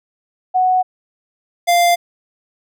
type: tone pair in turn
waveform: sine / square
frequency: 740 / 695.7 Hz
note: F#5 / F5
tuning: 0 / -7 cents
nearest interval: minor second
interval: 107 cents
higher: first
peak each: -11 dBFS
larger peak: neither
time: 0.54-0.83 / 1.67-1.96 s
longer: neither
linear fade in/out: 20 ms
effects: none